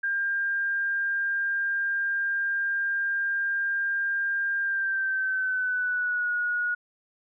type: tone with pitch glide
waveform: sine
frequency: 1600 to 1450.4 Hz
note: G6 to F#6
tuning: +35 to -35 cents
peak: -24 dBFS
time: 0.03-6.75 s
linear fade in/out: 10 ms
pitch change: -170 cents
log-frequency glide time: 4.61-6.31 s
effects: none